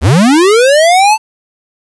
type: linear sweep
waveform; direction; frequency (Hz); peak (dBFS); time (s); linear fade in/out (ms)
square; up; 61 to 895; -5; 0.01-1.18; 50
effects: resampled to 24000 Hz + 7-bit